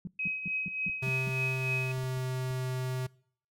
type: tone bursts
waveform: sine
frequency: 179.3 Hz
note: F3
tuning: 46 cents sharp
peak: -34 dBFS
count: 7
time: 0.05-1.291 s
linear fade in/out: 2 ms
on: 23 ms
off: 180 ms
type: tone with tremolo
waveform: sine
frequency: 2536 Hz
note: D#7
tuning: 32 cents sharp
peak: -28 dBFS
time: 0.19-1.92 s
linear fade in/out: 5 ms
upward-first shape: triangle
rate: 3.4 Hz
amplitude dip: 65%
type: clicks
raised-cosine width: 5 ms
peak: -37 dBFS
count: 5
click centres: 0.897 / 1.981 / 2.038 / 2.173 / 2.508 s
type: tone with pitch glide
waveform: square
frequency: 130.81 to 128.64 Hz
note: C3 to C3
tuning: 0 to -29 cents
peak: -32 dBFS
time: 1.02-3.07 s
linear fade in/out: 10 ms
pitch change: -29 cents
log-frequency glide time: 1.49-2.34 s
effects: noise-tail reverb RT60 0.6 s tail -24 dB re dry